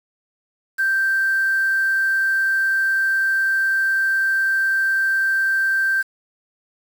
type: tone with quantisation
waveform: sine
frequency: 1568 Hz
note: G6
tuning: in tune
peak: -16 dBFS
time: 0.78-6.03 s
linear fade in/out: 20 ms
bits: 6
effects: none